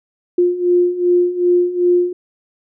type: beating tone pair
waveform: sine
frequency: 352.6 / 355.2 Hz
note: F4 / F4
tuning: +17 / +29 cents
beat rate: 2.6 Hz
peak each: -17 / -13 dBFS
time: 0.38-2.13 s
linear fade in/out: 5 ms
effects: none